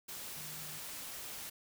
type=tone in noise; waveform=sine; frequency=154.3 Hz; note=D#3; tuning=14 cents flat; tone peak=-54 dBFS; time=0.36-0.79 s; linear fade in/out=10 ms; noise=white; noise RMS=-45 dBFS; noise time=0.08-1.5 s; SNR=-12 dB; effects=none